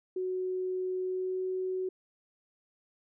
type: tone with pitch glide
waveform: sine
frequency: 370 to 372.6 Hz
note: F#4 to F#4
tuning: 0 to +12 cents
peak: -30 dBFS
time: 0.16-1.89 s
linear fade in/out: 5 ms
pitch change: +12 cents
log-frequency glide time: 1.01-1.42 s
effects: none